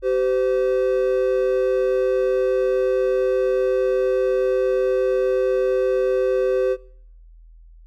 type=tone pair together; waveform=triangle; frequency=384.6 / 513 Hz; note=G4 / C5; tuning=-33 / -34 cents; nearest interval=perfect fourth; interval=499 cents; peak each=-18 dBFS; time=0.02-6.77 s; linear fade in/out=50 ms; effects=noise-tail reverb RT60 0.7 s tail -24 dB re dry + added 41 Hz sine -43 dBFS peak until 7.86 s